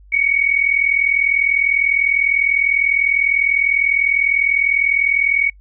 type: tone pair together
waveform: sine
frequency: 2217 / 2257 Hz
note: C#7 / C#7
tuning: 0 / +31 cents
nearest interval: unison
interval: 31 cents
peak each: -16 dBFS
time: 0.12-5.5 s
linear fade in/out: 10 ms
effects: noise-tail reverb RT60 0.1 s tail -26 dB re dry + added 49 Hz sine -42 dBFS peak until 5.6 s